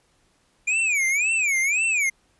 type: tone with vibrato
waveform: square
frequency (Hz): 2373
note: D7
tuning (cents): +17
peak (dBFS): -20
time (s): 0.67-2.1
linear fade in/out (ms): 10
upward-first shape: sine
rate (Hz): 1.9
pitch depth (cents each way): 220
effects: pink hiss -64 dBFS RMS until 2.39 s + resampled to 24000 Hz